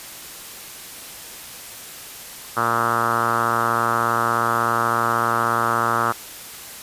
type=tone with low-pass filter; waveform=5% pulse; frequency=116.54 Hz; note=A#2; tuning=in tune; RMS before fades=-20 dBFS; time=2.56-6.13 s; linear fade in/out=20 ms; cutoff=1300 Hz; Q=5.3; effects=white hiss -37 dBFS RMS until 6.82 s + resampled to 32000 Hz